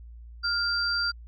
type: tone pair together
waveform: sine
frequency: 1407 / 4708 Hz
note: F6 / D8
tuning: +12 / +3 cents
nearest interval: octave + major sixth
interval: 2091 cents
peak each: -27 dBFS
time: 0.43-1.12 s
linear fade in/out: 20 ms
effects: added 58 Hz sine -42 dBFS peak until 1.27 s